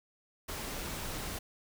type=noise; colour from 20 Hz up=pink; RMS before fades=-39 dBFS; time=0.48-1.39 s; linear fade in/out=10 ms; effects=none